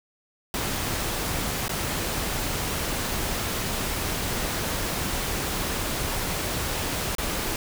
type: noise with dropouts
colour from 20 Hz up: pink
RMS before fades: -28 dBFS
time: 0.54-7.56 s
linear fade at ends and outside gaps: 1 ms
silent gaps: 1.681-1.693 / 7.151-7.183 s
effects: none

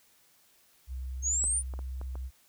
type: tone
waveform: sine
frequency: 64.4 Hz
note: C2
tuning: 27 cents flat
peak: -34 dBFS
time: 0.87-2.31 s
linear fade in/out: 50 ms
type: exponential sweep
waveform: sine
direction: up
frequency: 6400 to 9560 Hz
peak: -26 dBFS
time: 1.22-1.63 s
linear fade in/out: 50 ms
type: clicks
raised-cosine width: 1 ms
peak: -31 dBFS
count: 5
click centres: 1.44 / 1.738 / 1.791 / 2.014 / 2.155 s
effects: white hiss -64 dBFS RMS until 2.48 s

